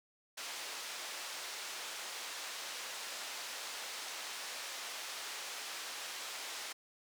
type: band-pass noise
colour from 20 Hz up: white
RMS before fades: -44 dBFS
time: 0.37-6.73 s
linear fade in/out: 10 ms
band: 520 to 5900 Hz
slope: 12 dB/octave
effects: none